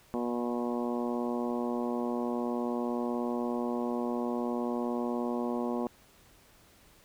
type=harmonic tone with a mistuned harmonic; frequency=120.5 Hz; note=B2; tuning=42 cents flat; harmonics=2 / 3 / 4 / 5 / 6 / 7 / 8 / 9; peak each=-32 / -36 / -38 / -40 / -42 / -43 / -44 / -45 dBFS; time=0.14-5.87 s; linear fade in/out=0 ms; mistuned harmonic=8; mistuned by=+17 cents; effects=pink hiss -60 dBFS RMS until 7.04 s